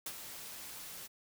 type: noise with ADSR envelope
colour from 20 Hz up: white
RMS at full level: -39 dBFS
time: 0.06-1.08 s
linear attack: 4 ms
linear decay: 55 ms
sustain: -8 dB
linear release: 25 ms
effects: none